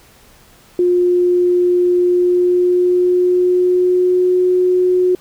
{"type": "tone with pitch glide", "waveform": "sine", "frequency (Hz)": [356.1, 364], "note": ["F4", "F#4"], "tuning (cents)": [34, -28], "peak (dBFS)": -10, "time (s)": [0.79, 5.15], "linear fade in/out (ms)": 2, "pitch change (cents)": 38, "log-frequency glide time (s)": [2.06, 4.39], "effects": ["pink hiss -47 dBFS RMS until 5.2 s"]}